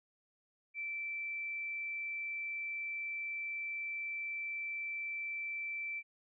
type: tone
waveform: sine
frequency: 2332 Hz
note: D7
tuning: 13 cents flat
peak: -37 dBFS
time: 0.74-6.03 s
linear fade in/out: 50 ms
effects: none